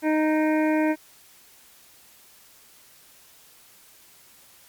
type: harmonic tone with a mistuned harmonic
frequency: 310 Hz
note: D#4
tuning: 6 cents flat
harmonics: 1 / 2 / 3 / 5 / 6 / 7 / 8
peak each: -20 / -26 / -30 / -34 / -36 / -37 / -38 dBFS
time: 0.02-0.96 s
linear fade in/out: 50 ms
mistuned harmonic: 8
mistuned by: -45 cents
effects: white hiss -53 dBFS RMS until 4.68 s + MP3 96 kbps